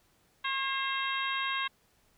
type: harmonic tone with a mistuned harmonic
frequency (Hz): 539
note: C#5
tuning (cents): -49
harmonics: 2 / 3 / 4 / 5 / 6 / 7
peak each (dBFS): -34 / -36 / -37 / -38 / -39 / -39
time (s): 0.44-1.68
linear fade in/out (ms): 10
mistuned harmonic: 4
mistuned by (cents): -40
effects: pink hiss -68 dBFS RMS until 2.17 s